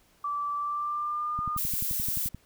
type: tone with pitch glide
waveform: sine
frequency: 1162 to 1217.7 Hz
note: D6 to D#6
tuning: -19 to -38 cents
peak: -28 dBFS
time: 0.24-1.58 s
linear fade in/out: 5 ms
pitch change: +81 cents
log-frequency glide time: 0.55-1.45 s
type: click train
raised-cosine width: 5 ms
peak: -25 dBFS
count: 12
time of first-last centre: 1.39-2.347 s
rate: 11.5 Hz
type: noise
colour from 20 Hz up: violet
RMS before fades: -30 dBFS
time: 1.57-2.29 s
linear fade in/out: 10 ms
effects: pink hiss -63 dBFS RMS until 2.45 s